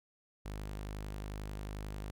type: tone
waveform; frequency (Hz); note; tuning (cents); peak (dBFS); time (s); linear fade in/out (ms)
sawtooth; 51.2; G#1; -24; -36; 0.45-2.11; 10
effects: none